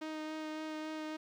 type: tone with vibrato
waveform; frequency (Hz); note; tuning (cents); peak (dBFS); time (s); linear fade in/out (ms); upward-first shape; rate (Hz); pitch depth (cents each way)
sawtooth; 311.1; D#4; 0; -35; 0.01-1.17; 10; sine; 3.6; 12
effects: low-pass 5000 Hz 12 dB/octave + 12-bit